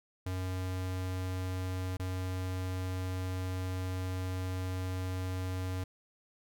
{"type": "tone with dropouts", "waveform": "square", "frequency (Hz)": 92.5, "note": "F#2", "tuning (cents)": 0, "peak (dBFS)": -34, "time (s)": [0.26, 5.84], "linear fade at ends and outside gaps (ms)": 5, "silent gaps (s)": [1.97, 1.996], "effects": []}